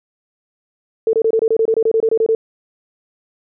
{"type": "tone bursts", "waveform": "sine", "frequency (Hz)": 447.1, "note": "A4", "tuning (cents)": 28, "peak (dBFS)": -11, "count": 15, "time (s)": [1.07, 2.35], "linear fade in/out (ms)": 2, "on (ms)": 62, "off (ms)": 25, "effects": []}